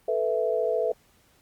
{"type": "chord", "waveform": "sine", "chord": "A suspended second", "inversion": "none", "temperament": "equal", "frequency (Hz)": [440, 493.9, 659.3], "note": ["A4", "B4", "E5"], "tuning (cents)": [0, 0, 0], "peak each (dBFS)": -27, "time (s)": [0.08, 0.92], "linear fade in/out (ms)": 5, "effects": ["pink hiss -62 dBFS RMS until 1.41 s", "Opus 32 kbps"]}